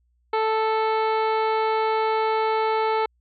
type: harmonic tone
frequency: 440 Hz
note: A4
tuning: in tune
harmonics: 1 / 2 / 3 / 4 / 5 / 6 / 7 / 8 / 9 / 10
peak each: -23 / -23 / -29 / -39 / -34 / -43 / -44 / -47 / -43 / -48 dBFS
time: 0.33-3.06 s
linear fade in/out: 5 ms
effects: added 60 Hz sine -63 dBFS peak until 3.2 s